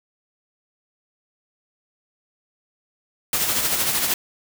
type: noise with tremolo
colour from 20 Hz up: white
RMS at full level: -20 dBFS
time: 3.33-4.14 s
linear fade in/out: 2 ms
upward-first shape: sine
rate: 13 Hz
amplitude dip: 45%
effects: none